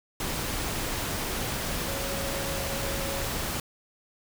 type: tone in noise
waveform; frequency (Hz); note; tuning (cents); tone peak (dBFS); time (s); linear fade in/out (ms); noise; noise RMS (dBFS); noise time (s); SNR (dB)
sine; 550; C#5; -14; -36; 1.88-3.27; 2; pink; -31; 0.2-3.6; -8
effects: none